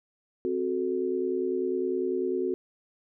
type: chord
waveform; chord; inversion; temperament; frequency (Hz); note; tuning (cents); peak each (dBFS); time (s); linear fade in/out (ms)
sine; F# diminished; second; equal; 261.6 / 370 / 440; C4 / F#4 / A4; 0 / 0 / 0; -33 / -27 / -33; 0.45-2.54; 0
effects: none